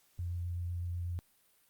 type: tone with vibrato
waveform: sine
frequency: 87.31 Hz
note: F2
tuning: in tune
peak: -34 dBFS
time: 0.19-1.19 s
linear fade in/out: 0 ms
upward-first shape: triangle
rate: 8 Hz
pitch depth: 16 cents each way
effects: white hiss -69 dBFS RMS until 1.69 s + Opus 48 kbps